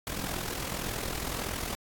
pink noise with amplitude modulation, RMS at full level -32 dBFS, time 0.07-1.75 s, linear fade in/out 0 ms, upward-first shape sine, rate 41.7 Hz, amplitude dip 65%, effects AAC 64 kbps

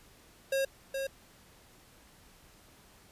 square tone with echo, 541 Hz, C#5, 42 cents flat, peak -28 dBFS, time 0.52-0.65 s, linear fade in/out 5 ms, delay 420 ms, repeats 1, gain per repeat -5 dB, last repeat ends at 1.07 s, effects pink hiss -59 dBFS RMS until 3.11 s + resampled to 32000 Hz

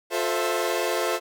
sawtooth chord, F major seventh, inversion none, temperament equal with one note detuned, 355.1 / 440 / 523.3 / 659.3 Hz, F4 / A4 / C5 / E5, +29 / 0 / 0 / 0 cents, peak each -25 dBFS, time 0.1-1.2 s, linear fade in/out 50 ms, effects none

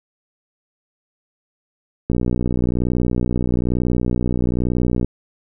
click train, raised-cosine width 3 ms, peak -7 dBFS, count 181, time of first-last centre 2.1-5.046 s, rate 61.1 Hz, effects none

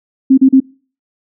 sine tone bursts, 265.4 Hz, C4, 25 cents sharp, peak -3 dBFS, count 3, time 0.3-0.603 s, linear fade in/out 10 ms, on 77 ms, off 36 ms, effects noise-tail reverb RT60 0.4 s tail -24 dB re dry

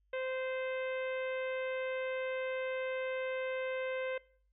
harmonic tone, 519 Hz, C5, 14 cents flat, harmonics 1 / 2 / 3 / 4 / 5 / 6 / 7, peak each -35 / -48 / -45 / -46 / -49 / -55 / -60 dBFS, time 0.13-4.18 s, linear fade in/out 5 ms, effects noise-tail reverb RT60 0.5 s tail -22 dB re dry + added 50 Hz sine -70 dBFS peak until 4.52 s

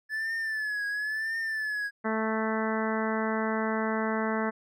triangle tone with vibrato, 1732 Hz, A6, 28 cents flat, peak -27 dBFS, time 0.09-1.91 s, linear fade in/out 50 ms, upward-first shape triangle, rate 0.97 Hz, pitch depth 88 cents each way
harmonic tone, 220 Hz, A3, in tune, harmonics 1 / 2 / 3 / 4 / 5 / 6 / 7 / 8 / 9, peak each -30 / -33 / -35 / -36 / -37 / -38 / -38 / -39 / -40 dBFS, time 2.04-4.51 s, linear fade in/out 20 ms
effects none

